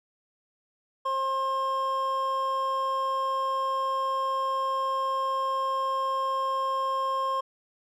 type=tone pair together; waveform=triangle; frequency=533 / 1066 Hz; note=C5 / C6; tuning=+32 / +32 cents; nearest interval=octave; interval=1200 cents; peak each=-31 / -24 dBFS; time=1.05-7.41 s; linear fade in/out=10 ms; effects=none